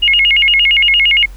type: tone with vibrato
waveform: sine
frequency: 2489 Hz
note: D#7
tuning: in tune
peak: -7 dBFS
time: 0.02-1.26 s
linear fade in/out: 10 ms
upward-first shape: square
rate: 8.7 Hz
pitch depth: 240 cents each way
effects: added 45 Hz sine -29 dBFS peak until 1.36 s + pink hiss -45 dBFS RMS until 1.36 s